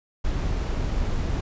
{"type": "noise", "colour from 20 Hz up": "brown", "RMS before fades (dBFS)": -25, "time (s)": [0.24, 1.41], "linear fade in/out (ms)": 10, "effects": ["resampled to 16000 Hz"]}